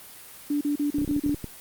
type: tone bursts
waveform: sine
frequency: 290.9 Hz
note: D4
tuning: 16 cents flat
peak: -22 dBFS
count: 6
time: 0.5-1.345 s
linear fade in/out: 5 ms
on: 110 ms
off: 37 ms
type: clicks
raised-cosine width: 3 ms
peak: -19 dBFS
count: 10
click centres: 0.985 / 1.016 / 1.047 / 1.078 / 1.112 / 1.164 / 1.263 / 1.294 / 1.345 / 1.443 s
effects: white hiss -45 dBFS RMS until 1.6 s + Opus 32 kbps